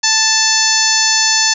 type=harmonic tone; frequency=880 Hz; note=A5; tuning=in tune; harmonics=1 / 2 / 3 / 4 / 5 / 6 / 7 / 8; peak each=-22 / -18 / -23 / -23 / -17 / -17 / -16 / -20 dBFS; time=0.03-1.54 s; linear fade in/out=10 ms; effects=none